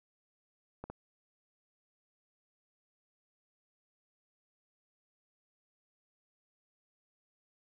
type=clicks; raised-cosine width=1 ms; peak=-28 dBFS; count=2; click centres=0.84 / 0.9 s; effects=none